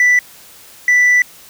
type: tone pair in turn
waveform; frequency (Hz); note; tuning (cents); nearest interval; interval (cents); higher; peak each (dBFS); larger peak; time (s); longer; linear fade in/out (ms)
sine; 1975.5 / 1975.5; B6 / B6; 0 / 0; unison; 0; neither; -5; neither; 0-0.19 / 0.88-1.22; second; 2
effects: tanh soft clip ceiling -7 dBFS + white hiss -41 dBFS RMS until 1.49 s